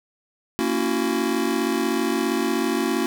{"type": "chord", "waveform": "square", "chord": "F# dominant seventh", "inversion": "first", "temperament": "just", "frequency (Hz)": [231.2, 277.5, 333, 370], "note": ["A#3", "C#4", "E4", "F#4"], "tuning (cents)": [-14, 2, 18, 0], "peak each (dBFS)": -27, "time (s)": [0.59, 3.06], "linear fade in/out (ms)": 0, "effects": []}